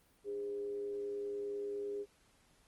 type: tone with frequency modulation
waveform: sine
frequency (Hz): 407.7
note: G#4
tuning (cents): -32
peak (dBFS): -37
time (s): 0.24-2.06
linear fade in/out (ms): 50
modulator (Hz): 110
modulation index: 0.27
effects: pink hiss -69 dBFS RMS until 2.67 s + Opus 24 kbps